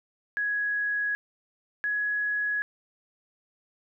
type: tone pair in turn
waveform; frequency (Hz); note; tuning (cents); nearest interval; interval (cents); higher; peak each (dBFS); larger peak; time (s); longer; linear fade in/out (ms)
sine; 1669 / 1678.2; G#6 / G#6; +8 / +18; unison; 10; second; -25; neither; 0.37-1.15 / 1.84-2.62; neither; 0
effects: none